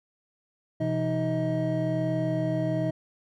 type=tone cluster; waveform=triangle; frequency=126.8 / 167.9 / 313.3 / 634 Hz; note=B2 / E3 / D#4 / D#5; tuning=+46 / +32 / +12 / +32 cents; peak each=-28 / -29 / -28 / -28 dBFS; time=0.8-2.91 s; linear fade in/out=10 ms; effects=none